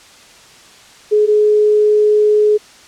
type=tone pair in turn; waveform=sine; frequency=422.2 / 422.2 Hz; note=G#4 / G#4; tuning=+29 / +29 cents; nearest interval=unison; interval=0 cents; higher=neither; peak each=-8 dBFS; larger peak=neither; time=1.11-1.27 / 1.27-2.58 s; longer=second; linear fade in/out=20 ms; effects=white hiss -42 dBFS RMS until 2.87 s + low-pass 7000 Hz 12 dB/octave